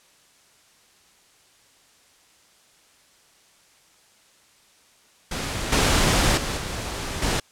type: noise with level steps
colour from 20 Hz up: pink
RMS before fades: -28 / -19 / -27 / -30 / -23 dBFS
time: 5.31-7.4 s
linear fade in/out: 5 ms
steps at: 5.72 / 6.37 / 6.57 / 7.22 s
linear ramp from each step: 5 ms
effects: white hiss -57 dBFS RMS until 7.51 s + low-pass 9000 Hz 12 dB/octave